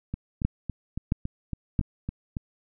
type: two click trains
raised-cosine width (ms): 5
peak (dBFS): -10 / -18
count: 3 / 9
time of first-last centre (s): 0.45-1.792 / 0.14-2.368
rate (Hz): 1.49 / 3.59
effects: none